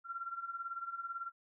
sine tone with tremolo, 1369 Hz, F6, 35 cents flat, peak -36 dBFS, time 0.04-1.32 s, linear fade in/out 50 ms, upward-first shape sine, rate 18 Hz, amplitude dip 75%, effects none

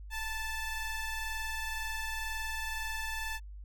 25% pulse ring-modulated tone, 880 Hz, A5, in tune, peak -28 dBFS, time 0.1-3.4 s, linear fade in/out 50 ms, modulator 869 Hz, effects added 50 Hz sine -43 dBFS peak until 3.64 s

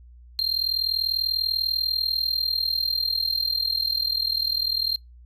triangle tone with amplitude modulation, 4186 Hz, C8, in tune, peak -17 dBFS, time 0.39-4.96 s, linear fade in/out 0 ms, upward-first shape sine, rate 40.2 Hz, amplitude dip 85%, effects noise-tail reverb RT60 0.2 s tail -26 dB re dry + added 60 Hz sine -45 dBFS peak until 5.25 s

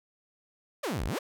sawtooth exponential two-way sweep, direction down then up, 658 to 41.78 to 658 Hz, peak -26 dBFS, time 0.83-1.19 s, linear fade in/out 10 ms, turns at 1.05 s, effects none

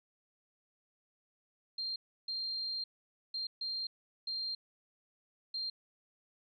sine tone bursts at uneven times, 4186 Hz, C8, in tune, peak -35 dBFS, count 6, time 1.78-1.96 / 2.28-2.84 / 3.34-3.47 / 3.61-3.87 / 4.27-4.55 / 5.54-5.7 s, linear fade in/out 5 ms, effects none

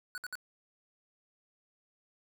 square tone bursts, 1480 Hz, F#6, in tune, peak -38 dBFS, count 3, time 0.15-0.354 s, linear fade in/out 0 ms, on 28 ms, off 60 ms, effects none

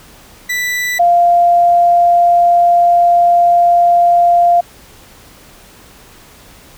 40% pulse / sine tone pair in turn, 1976 / 695.6 Hz, B6 / F5, 0 / -7 cents, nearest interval octave + tritone, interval 1807 cents, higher first, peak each -14 / -6 dBFS, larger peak second, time 0.49-0.99 / 0.99-4.61 s, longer second, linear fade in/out 10 ms, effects pink hiss -41 dBFS RMS until 6.77 s

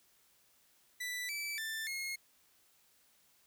sawtooth tone with pitch steps, 1978 / 2313 / 1775 / 2156 Hz, B6 / D7 / A6 / C#7, +2 / -27 / +15 / -49 cents, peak -34 dBFS, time 1-2.16 s, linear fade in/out 10 ms, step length 290 ms, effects white hiss -69 dBFS RMS until 3.46 s

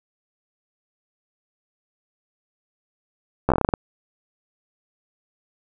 slowing click train, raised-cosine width 1 ms, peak -4 dBFS, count 10, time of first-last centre 3.49-3.738 s, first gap 13 ms, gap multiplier 1.18, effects none

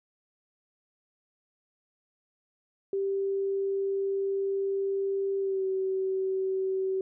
sine tone with pitch glide, 392 to 380.8 Hz, G4 to F#4, 0 to +50 cents, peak -26 dBFS, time 2.93-7.01 s, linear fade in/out 2 ms, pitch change -50 cents, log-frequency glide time 5.39-5.65 s, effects none

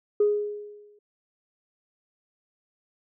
sine tone with exponential decay, 415.3 Hz, G#4, in tune, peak -15 dBFS, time 0.2-0.99 s, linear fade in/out 5 ms, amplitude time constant 170 ms, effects tanh soft clip ceiling -13 dBFS

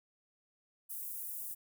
pink high-pass noise, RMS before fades -42 dBFS, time 0.89-1.55 s, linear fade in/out 20 ms, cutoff 11000 Hz, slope 24 dB/octave, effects none

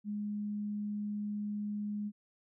sine tone, 207.7 Hz, G#3, in tune, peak -34 dBFS, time 0.04-2.12 s, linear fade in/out 50 ms, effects none

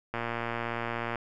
click train, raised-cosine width 0.5 ms, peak -17 dBFS, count 120, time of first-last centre 0.14-1.157 s, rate 117 Hz, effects none

